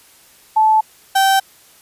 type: tone pair in turn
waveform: sine / 35% pulse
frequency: 871 / 776 Hz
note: A5 / G5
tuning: -18 / -18 cents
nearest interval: major second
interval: 200 cents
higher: first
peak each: -9 dBFS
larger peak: neither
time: 0.56-0.81 / 1.15-1.4 s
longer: neither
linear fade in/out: 10 ms
effects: white hiss -48 dBFS RMS until 1.81 s + resampled to 32000 Hz